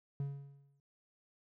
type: tone with exponential decay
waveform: triangle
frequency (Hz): 140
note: C#3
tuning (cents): +18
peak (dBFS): -31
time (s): 0.2-0.8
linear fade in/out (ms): 2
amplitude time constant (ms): 130
effects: none